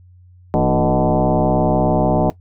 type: tone with frequency modulation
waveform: sine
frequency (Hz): 226.6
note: A#3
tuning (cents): -49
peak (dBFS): -12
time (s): 0.54-2.3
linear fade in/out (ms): 0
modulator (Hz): 130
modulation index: 4.5
effects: noise-tail reverb RT60 0.1 s tail -17 dB re dry + added 90 Hz sine -43 dBFS peak until 2.4 s